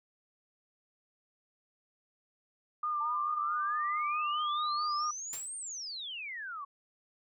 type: tone with vibrato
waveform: sine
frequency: 1202 Hz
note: D6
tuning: 40 cents sharp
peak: -30 dBFS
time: 2.83-5.11 s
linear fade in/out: 5 ms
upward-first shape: sine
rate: 4.6 Hz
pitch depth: 31 cents each way
type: exponential two-way sweep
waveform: sine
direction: up then down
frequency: 880 to 8870 to 1088 Hz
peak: -38 dBFS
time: 3-6.65 s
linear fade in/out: 10 ms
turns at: 5.57 s
type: noise with exponential decay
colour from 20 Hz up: white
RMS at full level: -40 dBFS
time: 5.33-5.54 s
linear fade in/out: 1 ms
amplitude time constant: 44 ms
effects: none